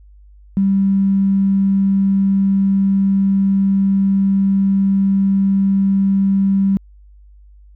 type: tone with tanh clipping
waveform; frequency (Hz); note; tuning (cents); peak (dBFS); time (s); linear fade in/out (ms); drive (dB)
triangle; 195.4; G3; -5; -11; 0.57-6.77; 0; 3
effects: added 50 Hz sine -41 dBFS peak until 7.75 s